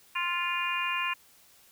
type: harmonic tone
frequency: 349.2 Hz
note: F4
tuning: in tune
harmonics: 3 / 4 / 5 / 6 / 7 / 8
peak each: -32 / -40 / -36 / -44 / -32 / -35 dBFS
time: 0.15-1.14 s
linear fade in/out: 10 ms
effects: white hiss -59 dBFS RMS until 1.71 s